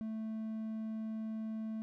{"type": "tone", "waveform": "triangle", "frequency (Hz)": 220, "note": "A3", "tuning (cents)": 0, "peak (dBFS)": -35, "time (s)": [0.01, 1.82], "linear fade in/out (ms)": 0, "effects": []}